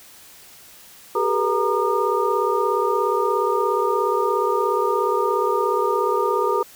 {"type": "tone cluster", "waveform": "sine", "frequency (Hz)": [385.4, 422.4, 482.3, 933, 1212], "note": ["G4", "G#4", "B4", "A#5", "D#6"], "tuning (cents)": [-29, 29, -41, 1, -46], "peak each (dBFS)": -24, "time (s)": [1.15, 6.63], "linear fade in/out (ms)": 5, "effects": ["white hiss -46 dBFS RMS until 6.75 s"]}